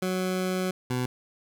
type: tone pair in turn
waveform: 20% pulse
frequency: 185 / 125.59 Hz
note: F#3 / B2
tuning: 0 / +29 cents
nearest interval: perfect fifth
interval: 671 cents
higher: first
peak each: -21 dBFS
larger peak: neither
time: 0.02-0.71 / 0.9-1.06 s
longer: first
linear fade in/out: 5 ms
effects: none